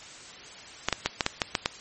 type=clicks; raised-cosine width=0.2 ms; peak=-5 dBFS; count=8; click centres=0.886 / 0.927 / 1.06 / 1.208 / 1.264 / 1.418 / 1.552 / 1.659 s; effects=white hiss -45 dBFS RMS until 1.8 s + MP3 32 kbps